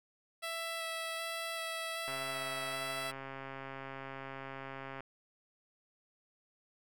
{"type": "tone with vibrato", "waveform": "10% pulse", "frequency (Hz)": 659.3, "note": "E5", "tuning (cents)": 0, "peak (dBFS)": -29, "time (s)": [0.42, 3.12], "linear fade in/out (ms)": 20, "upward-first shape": "square", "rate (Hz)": 1.3, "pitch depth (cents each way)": 8}
{"type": "click train", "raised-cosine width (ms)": 0.5, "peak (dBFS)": -29, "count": 396, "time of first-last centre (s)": [2.08, 5.006], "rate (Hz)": 135}
{"effects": []}